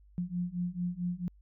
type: beating tone pair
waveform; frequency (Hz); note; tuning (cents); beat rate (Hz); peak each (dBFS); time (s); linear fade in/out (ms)
sine; 174.61 / 179.11; F3 / F3; 0 / +44; 4.5; -35 / -34; 0.18-1.28; 0
effects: added 50 Hz sine -56 dBFS peak until 1.41 s